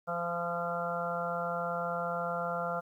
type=harmonic tone with a mistuned harmonic; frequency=171.7 Hz; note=F3; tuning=29 cents flat; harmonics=1 / 3 / 4 / 5 / 6 / 7 / 8; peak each=-41 / -37 / -36 / -43 / -45 / -41 / -37 dBFS; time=0.07-2.81 s; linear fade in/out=20 ms; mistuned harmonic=7; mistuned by=+21 cents; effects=11-bit